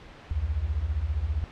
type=beating tone pair; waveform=sine; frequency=65 / 80 Hz; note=C2 / D#2; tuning=-11 / +49 cents; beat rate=15 Hz; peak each=-29 / -27 dBFS; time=0.31-1.44 s; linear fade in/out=0 ms; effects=pink hiss -47 dBFS RMS until 1.51 s + low-pass 3000 Hz 12 dB/octave